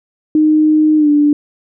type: tone with pitch glide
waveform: sine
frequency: 308 to 293.8 Hz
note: D#4 to D4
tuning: -17 to +1 cents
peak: -7 dBFS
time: 0.35-1.33 s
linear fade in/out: 2 ms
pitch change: -82 cents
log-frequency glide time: 0.97-1.09 s
effects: none